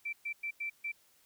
sine tone bursts at uneven times, 2338 Hz, D7, 8 cents flat, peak -34 dBFS, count 5, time 0.05-0.13 / 0.25-0.33 / 0.43-0.51 / 0.6-0.7 / 0.84-0.92 s, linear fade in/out 10 ms, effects white hiss -67 dBFS RMS until 1.25 s

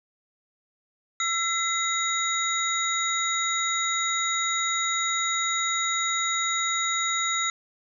sine tone cluster, 1338 / 2039 / 3797 / 6750 Hz, E6 / C7 / A#7 / G#8, +25 / -45 / +31 / +27 cents, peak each -29 dBFS, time 1.2-7.5 s, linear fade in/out 2 ms, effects none

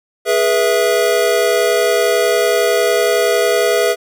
square chord, E major, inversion first, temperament equal with one note detuned, 415.3 / 486.2 / 659.3 Hz, G#4 / B4 / E5, 0 / -27 / 0 cents, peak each -17 dBFS, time 0.25-3.96 s, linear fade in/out 50 ms, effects none

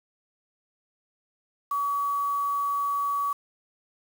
sine tone with quantisation, 1136 Hz, C#6, 42 cents sharp, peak -24 dBFS, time 1.71-3.33 s, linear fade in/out 5 ms, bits 7, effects none

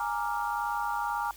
sine chord, Bb dominant seventh, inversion third, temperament equal, 830.6 / 932.3 / 1174.7 / 1396.9 Hz, Ab5 / Bb5 / D6 / F6, 0 / 0 / 0 / 0 cents, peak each -33 / -32 / -36 / -36 dBFS, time 0-1.31 s, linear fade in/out 2 ms, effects added 50 Hz sine -53 dBFS peak until 1.36 s + white hiss -51 dBFS RMS until 1.36 s

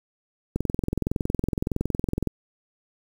click train, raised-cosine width 3 ms, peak -11 dBFS, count 38, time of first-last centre 0.56-2.273 s, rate 21.6 Hz, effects 7-bit

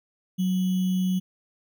sine tone with sample-and-hold, 185 Hz, F#3, in tune, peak -21 dBFS, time 0.38-1.2 s, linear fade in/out 20 ms, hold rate 3150 Hz, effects none

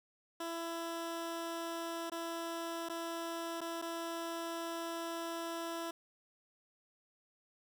15% pulse tone with dropouts, 334 Hz, E4, 23 cents sharp, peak -32 dBFS, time 0.4-5.91 s, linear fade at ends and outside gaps 5 ms, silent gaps 2.099-2.118 / 2.888-2.896 / 3.607-3.613 / 3.817-3.822 s, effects none

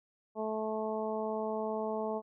harmonic tone, 217.6 Hz, A3, 19 cents flat, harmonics 1 / 2 / 3 / 4 / 5, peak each -39 / -36 / -37 / -40 / -45 dBFS, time 0.35-2.22 s, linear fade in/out 50 ms, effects none

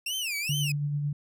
sawtooth tone with vibrato, 2655 Hz, E7, 12 cents sharp, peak -26 dBFS, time 0.06-0.72 s, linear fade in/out 5 ms, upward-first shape sine, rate 2.4 Hz, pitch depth 270 cents each way
sine tone with tremolo, 145.6 Hz, D3, 15 cents flat, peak -25 dBFS, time 0.49-1.13 s, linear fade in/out 5 ms, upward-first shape sine, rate 9.1 Hz, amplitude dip 30%
effects none

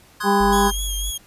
square chord, Ab dominant seventh, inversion first, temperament equal, 1046.5 / 1244.5 / 1480 / 1661.2 Hz, C6 / Eb6 / Gb6 / Ab6, 0 / 0 / 0 / 0 cents, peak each -30 / -33 / -33 / -29 dBFS, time 0.2-0.71 s, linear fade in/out 10 ms
harmonic tone, 200 Hz, G3, 35 cents sharp, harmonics 1 / 2 / 4 / 5, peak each -20 / -20 / -20 / -20 dBFS, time 0.23-0.72 s, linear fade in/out 50 ms
sine tone, 48.56 Hz, G1, 16 cents flat, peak -24 dBFS, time 0.4-1.11 s, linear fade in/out 10 ms
15% pulse tone with vibrato, 3279 Hz, G#7, 23 cents flat, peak -19 dBFS, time 0.52-1.18 s, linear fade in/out 10 ms, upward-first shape sine, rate 4 Hz, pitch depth 39 cents each way
effects pink hiss -51 dBFS RMS until 1.26 s + resampled to 32000 Hz

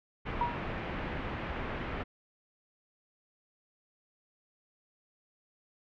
pink low-pass noise, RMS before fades -37 dBFS, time 0.25-2.04 s, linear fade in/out 20 ms, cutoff 2600 Hz, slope 24 dB/octave
sine tone with exponential decay, 955 Hz, A#5, 42 cents sharp, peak -24 dBFS, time 0.41-0.67 s, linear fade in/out 2 ms, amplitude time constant 55 ms
effects none

